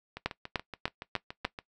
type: two click trains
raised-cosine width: 0.3 ms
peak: -12 / -23 dBFS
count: 5 / 11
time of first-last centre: 0.26-1.45 / 0.17-1.588 s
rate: 3.36 / 7.05 Hz
effects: noise-tail reverb RT60 0.1 s tail -18 dB re dry